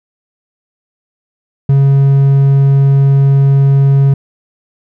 triangle tone, 138 Hz, C#3, 7 cents flat, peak -3 dBFS, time 1.69-4.14 s, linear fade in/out 5 ms, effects none

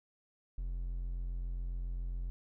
triangle tone, 43.65 Hz, F1, in tune, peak -33 dBFS, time 0.58-2.3 s, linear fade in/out 0 ms, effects none

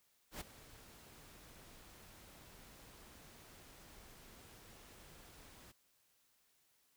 pink noise with ADSR envelope, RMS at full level -44 dBFS, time 0.31-5.72 s, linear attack 98 ms, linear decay 11 ms, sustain -15 dB, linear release 9 ms, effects white hiss -75 dBFS RMS until 6.96 s

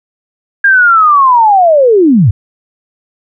sine linear sweep, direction down, 1625 to 85 Hz, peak -3 dBFS, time 0.64-2.31 s, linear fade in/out 5 ms, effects none

